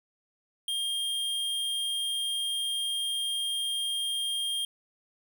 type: tone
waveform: square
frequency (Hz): 3214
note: G7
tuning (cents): +43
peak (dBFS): -29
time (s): 0.68-4.65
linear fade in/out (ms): 2
effects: none